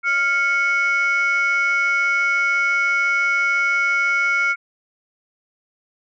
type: tone pair together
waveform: sine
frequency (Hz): 1396.9 / 2209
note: F6 / C#7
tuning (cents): 0 / -7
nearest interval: minor sixth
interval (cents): 793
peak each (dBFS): -17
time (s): 0.03-4.56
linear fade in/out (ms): 50
effects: tanh soft clip ceiling -12 dBFS